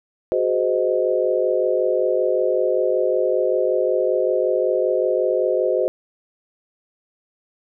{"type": "chord", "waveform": "sine", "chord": "Ab dominant seventh", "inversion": "third", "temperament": "equal with one note detuned", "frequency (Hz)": [370, 415.3, 515.5, 622.3], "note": ["Gb4", "Ab4", "C5", "Eb5"], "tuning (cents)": [0, 0, -26, 0], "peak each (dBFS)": [-22, -25, -20, -23], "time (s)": [0.32, 5.88], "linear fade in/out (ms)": 0, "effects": []}